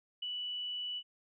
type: tone with ADSR envelope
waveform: sine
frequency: 2960 Hz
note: F#7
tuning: in tune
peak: -34 dBFS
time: 0.22-1.03 s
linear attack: 8 ms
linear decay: 7 ms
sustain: -2 dB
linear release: 56 ms
effects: none